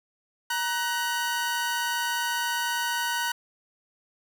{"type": "tone pair together", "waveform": "sawtooth", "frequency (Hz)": [944, 1498.5], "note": ["A#5", "F#6"], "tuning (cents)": [22, 22], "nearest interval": "minor sixth", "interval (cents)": 800, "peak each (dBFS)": -25, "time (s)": [0.5, 3.32], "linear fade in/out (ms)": 5, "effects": []}